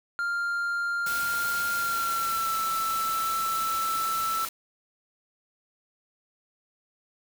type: tone with pitch glide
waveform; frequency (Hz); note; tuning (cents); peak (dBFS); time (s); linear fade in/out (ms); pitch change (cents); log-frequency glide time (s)
triangle; 1396.9 to 1325.4; F6 to E6; 0 to +9; -24; 0.19-4.45; 0; -91; 1.73-2.57
type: noise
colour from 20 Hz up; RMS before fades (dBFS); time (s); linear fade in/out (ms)
white; -35; 1.06-4.49; 5
effects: none